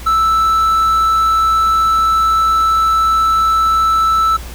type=tone; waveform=triangle; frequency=1318.5 Hz; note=E6; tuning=in tune; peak=-8 dBFS; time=0.06-4.37 s; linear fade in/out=10 ms; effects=added 60 Hz sine -27 dBFS peak until 4.54 s + pink hiss -34 dBFS RMS until 4.54 s